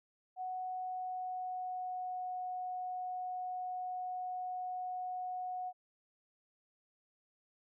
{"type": "tone with pitch glide", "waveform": "sine", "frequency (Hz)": [740, 732.8], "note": ["F#5", "F#5"], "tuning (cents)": [0, -17], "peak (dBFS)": -37, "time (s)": [0.36, 5.73], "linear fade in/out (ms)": 50, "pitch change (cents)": -17, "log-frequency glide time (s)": [0.63, 2.28], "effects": []}